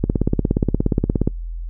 click train, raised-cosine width 3 ms, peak -3 dBFS, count 22, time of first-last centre 0.04-1.275 s, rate 17 Hz, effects noise-tail reverb RT60 0.1 s tail -25 dB re dry + added 42 Hz sine -25 dBFS peak until 1.69 s

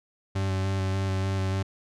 40% pulse tone with vibrato, 96 Hz, G2, 36 cents flat, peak -24 dBFS, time 0.35-1.63 s, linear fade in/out 10 ms, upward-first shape square, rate 3.4 Hz, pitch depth 13 cents each way, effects low-pass 7000 Hz 12 dB/octave

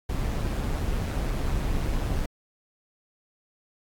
brown noise with amplitude modulation, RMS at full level -25 dBFS, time 0.09-2.26 s, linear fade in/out 5 ms, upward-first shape sine, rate 143 Hz, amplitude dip 40%, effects AAC 64 kbps

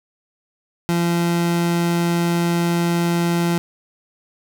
30% pulse tone, 171.3 Hz, F3, 33 cents flat, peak -14 dBFS, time 0.89-3.58 s, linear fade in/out 0 ms, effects none

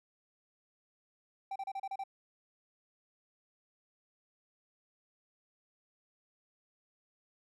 triangle tone bursts, 780 Hz, G5, 9 cents flat, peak -34 dBFS, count 7, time 1.51-2.038 s, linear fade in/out 5 ms, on 48 ms, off 32 ms, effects none

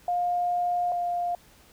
sine tone pair in turn, 708 / 702.3 Hz, F5 / F5, +23 / +10 cents, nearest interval unison, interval 13 cents, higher first, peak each -23 / -25 dBFS, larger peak first, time 0.08-0.92 / 0.92-1.35 s, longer first, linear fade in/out 2 ms, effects pink hiss -56 dBFS RMS until 1.72 s

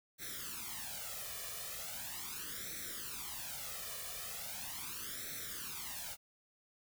white noise with flanger, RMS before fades -44 dBFS, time 0.18-6.17 s, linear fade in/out 50 ms, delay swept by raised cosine 0.51 to 1.71 ms, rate 0.39 Hz, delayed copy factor +0.9, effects none

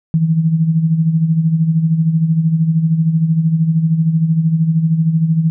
sine tone with tremolo, 161.7 Hz, E3, 33 cents flat, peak -8 dBFS, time 0.14-5.5 s, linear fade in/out 0 ms, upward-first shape sine, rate 13 Hz, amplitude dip 60%, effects none

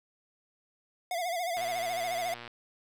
square tone with vibrato, 698.5 Hz, F5, in tune, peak -31 dBFS, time 1.11-2.34 s, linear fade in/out 2 ms, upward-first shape sine, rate 14 Hz, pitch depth 89 cents each way
click train, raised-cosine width 0.3 ms, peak -27 dBFS, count 109, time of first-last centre 1.57-2.478 s, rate 119 Hz
effects none

